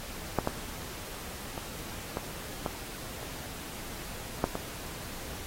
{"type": "clicks", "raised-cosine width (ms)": 1, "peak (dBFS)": [-11, -13, -22, -17, -16, -27, -11, -19], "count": 8, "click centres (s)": [0.387, 0.474, 1.578, 2.171, 2.662, 3.23, 4.441, 4.554], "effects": ["pink hiss -42 dBFS RMS until 5.46 s", "AAC 48 kbps"]}